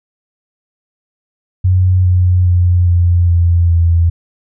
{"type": "tone with pitch steps", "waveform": "sine", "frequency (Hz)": [92, 90.42, 88.87, 87.34, 85.84, 84.36], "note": ["F#2", "F#2", "F2", "F2", "F2", "E2"], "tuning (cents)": [-9, -39, 31, 1, -29, 41], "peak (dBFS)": -7, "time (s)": [1.64, 4.1], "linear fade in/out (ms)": 10, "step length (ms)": 410, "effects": []}